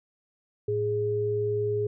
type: tone pair together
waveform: sine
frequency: 109.9 / 415.3 Hz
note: A2 / G#4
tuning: -2 / 0 cents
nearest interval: octave + major seventh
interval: 2302 cents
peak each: -31 / -25 dBFS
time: 0.68-1.87 s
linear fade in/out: 5 ms
effects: none